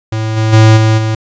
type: tone with level steps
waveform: square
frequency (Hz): 110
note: A2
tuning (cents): 0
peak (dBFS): -14 / -10 / -3 / -7 / -12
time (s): 0.12-1.15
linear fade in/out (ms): 5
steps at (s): 0.36 / 0.52 / 0.76 / 0.97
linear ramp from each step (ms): 20
effects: resampled to 16000 Hz